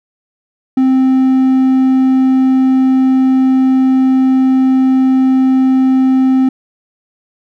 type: tone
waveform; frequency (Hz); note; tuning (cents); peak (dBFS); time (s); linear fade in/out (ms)
triangle; 261.6; C4; 0; -5; 0.77-6.49; 5
effects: none